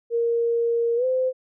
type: tone with pitch glide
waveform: sine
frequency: 466.9 to 515.1 Hz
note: A#4 to C5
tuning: +3 to -27 cents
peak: -19 dBFS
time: 0.1-1.33 s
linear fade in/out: 50 ms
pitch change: +170 cents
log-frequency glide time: 0.96-1.05 s
effects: none